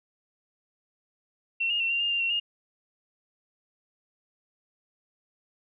sine tone with pitch steps, 2715 / 2842 / 2710 / 2772 / 2819 / 2789 / 2730 / 2838 Hz, F7 / F7 / E7 / F7 / F7 / F7 / F7 / F7, -50 / +30 / +47 / -14 / +16 / -3 / -40 / +27 cents, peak -24 dBFS, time 1.6-2.4 s, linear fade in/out 10 ms, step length 100 ms, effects none

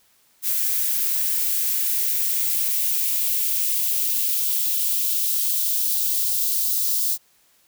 violet noise with high-pass filter sweep, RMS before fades -22 dBFS, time 0.42-7.18 s, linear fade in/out 50 ms, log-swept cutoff 1500 to 4200 Hz, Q 1.6, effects white hiss -60 dBFS RMS until 7.67 s

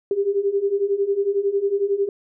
sine beating tone pair, 392 / 403 Hz, G4 / G4, 0 / +48 cents, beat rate 11 Hz, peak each -23 / -20 dBFS, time 0.11-2.09 s, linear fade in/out 2 ms, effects none

